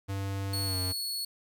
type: tone with pitch glide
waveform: square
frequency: 98 to 92.5 Hz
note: G2 to F#2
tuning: 0 to 0 cents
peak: -32 dBFS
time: 0.08-0.93 s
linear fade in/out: 20 ms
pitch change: -100 cents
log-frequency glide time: 0.64-0.78 s
type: tone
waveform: sawtooth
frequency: 4382 Hz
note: C#8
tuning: 21 cents flat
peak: -29 dBFS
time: 0.53-1.25 s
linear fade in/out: 5 ms
effects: 11-bit